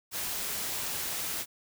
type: noise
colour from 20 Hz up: white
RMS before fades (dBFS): -34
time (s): 0.11-1.46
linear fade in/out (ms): 50
effects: none